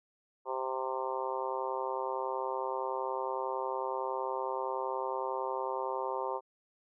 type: harmonic tone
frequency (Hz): 130.81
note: C3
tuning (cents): 0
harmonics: 3 / 4 / 5 / 6 / 7 / 8 / 9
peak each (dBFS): -39 / -38 / -44 / -42 / -37 / -40 / -47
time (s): 0.45-6.41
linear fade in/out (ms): 50
effects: none